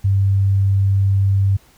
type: tone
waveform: sine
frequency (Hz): 98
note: G2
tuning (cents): 0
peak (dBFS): -12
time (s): 0.04-1.57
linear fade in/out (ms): 10
effects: pink hiss -52 dBFS RMS until 1.77 s